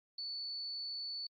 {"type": "tone", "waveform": "sine", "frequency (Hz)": 4466, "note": "C#8", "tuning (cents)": 12, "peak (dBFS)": -39, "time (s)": [0.18, 1.27], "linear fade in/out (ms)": 5, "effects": ["AAC 48 kbps"]}